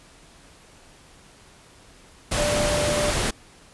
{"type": "tone in noise", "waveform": "sine", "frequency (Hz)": 592, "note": "D5", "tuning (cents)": 14, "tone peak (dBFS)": -23, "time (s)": [2.37, 3.11], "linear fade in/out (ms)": 10, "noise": "pink", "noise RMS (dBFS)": -24, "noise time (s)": [2.31, 3.31], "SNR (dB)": -2, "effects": ["pink hiss -51 dBFS RMS until 3.73 s", "resampled to 24000 Hz"]}